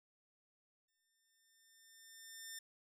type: tone with exponential growth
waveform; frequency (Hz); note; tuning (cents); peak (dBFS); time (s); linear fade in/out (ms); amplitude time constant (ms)
10% pulse; 1800; A6; +39; -37; 0.88-2.59; 5; 370
effects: none